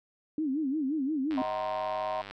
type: tone with vibrato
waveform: sine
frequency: 288.1 Hz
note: D4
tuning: 33 cents flat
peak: -27 dBFS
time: 0.38-1.42 s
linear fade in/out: 2 ms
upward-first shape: sine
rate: 5.7 Hz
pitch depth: 180 cents each way
type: click train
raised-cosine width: 0.3 ms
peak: -26 dBFS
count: 100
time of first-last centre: 1.31-2.31 s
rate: 99 Hz
type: chord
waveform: sine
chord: C half-diminished seventh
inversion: first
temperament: just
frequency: 627.9 / 753.5 / 941.9 / 1046.5 Hz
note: Eb5 / Gb5 / Bb5 / C6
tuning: +16 / +31 / +18 / 0 cents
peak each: -33 / -35 / -37 / -38 dBFS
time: 1.37-2.22 s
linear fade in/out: 10 ms
effects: none